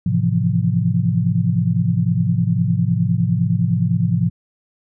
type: chord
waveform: sine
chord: F major seventh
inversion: first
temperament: equal with one note detuned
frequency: 108.49 / 130.81 / 164.81 / 174.61 Hz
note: A2 / C3 / E3 / F3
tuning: -24 / 0 / 0 / 0 cents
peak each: -20 / -21 / -21 / -19 dBFS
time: 0.06-4.3 s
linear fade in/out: 5 ms
effects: none